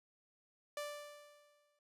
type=tone with exponential decay; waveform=sawtooth; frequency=587.3 Hz; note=D5; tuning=in tune; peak=-35 dBFS; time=0.77-1.79 s; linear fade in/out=2 ms; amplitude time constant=220 ms; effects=resampled to 32000 Hz